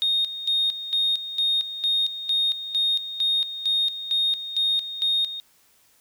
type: tone with tremolo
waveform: sine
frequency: 3701 Hz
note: A#7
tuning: 13 cents flat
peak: -18 dBFS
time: 0.02-5.4 s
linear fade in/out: 0 ms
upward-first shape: square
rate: 2.2 Hz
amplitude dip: 75%
effects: tanh soft clip ceiling -15 dBFS + white hiss -60 dBFS RMS until 6 s